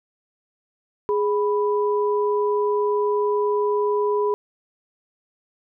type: tone pair together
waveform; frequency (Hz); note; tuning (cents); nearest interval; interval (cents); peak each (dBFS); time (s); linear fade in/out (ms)
sine; 415.3 / 987.8; G#4 / B5; 0 / 0; octave + minor third; 1500; -19 / -25; 1.09-4.34; 0
effects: none